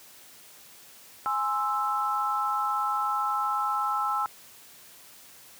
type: chord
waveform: sine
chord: Ab augmented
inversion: none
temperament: equal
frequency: 830.6 / 1046.5 / 1318.5 Hz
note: Ab5 / C6 / E6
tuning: 0 / 0 / 0 cents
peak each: -30 / -32 / -27 dBFS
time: 1.26-4.26 s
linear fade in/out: 0 ms
effects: white hiss -51 dBFS RMS until 5.59 s + high-pass 80 Hz 12 dB/octave